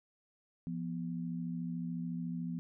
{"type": "tone pair together", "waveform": "sine", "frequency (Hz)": [171.46, 245.3], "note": ["F3", "B3"], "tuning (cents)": [-32, -12], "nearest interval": "tritone", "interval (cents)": 620, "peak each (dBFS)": [-37, -40], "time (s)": [0.67, 2.59], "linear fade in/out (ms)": 0, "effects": []}